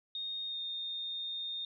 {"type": "tone with pitch glide", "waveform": "sine", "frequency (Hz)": [3700, 3662], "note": ["A#7", "A#7"], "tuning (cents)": [-14, -32], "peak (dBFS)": -36, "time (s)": [0.15, 1.65], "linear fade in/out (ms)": 2, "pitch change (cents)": -18, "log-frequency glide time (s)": [0.47, 0.59], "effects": []}